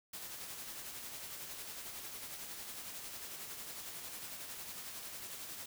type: noise with tremolo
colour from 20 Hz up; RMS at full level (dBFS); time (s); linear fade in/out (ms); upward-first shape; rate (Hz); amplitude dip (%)
white; -45; 0.13-5.66; 5; sine; 11; 35
effects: none